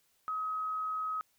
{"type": "tone", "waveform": "sine", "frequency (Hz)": 1270, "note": "D#6", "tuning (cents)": 35, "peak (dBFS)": -32, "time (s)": [0.28, 1.21], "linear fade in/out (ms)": 0, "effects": ["white hiss -72 dBFS RMS until 1.38 s"]}